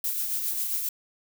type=noise with tremolo; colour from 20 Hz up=violet; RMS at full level=-27 dBFS; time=0.04-0.89 s; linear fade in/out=2 ms; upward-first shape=triangle; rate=7.4 Hz; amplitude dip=45%; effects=none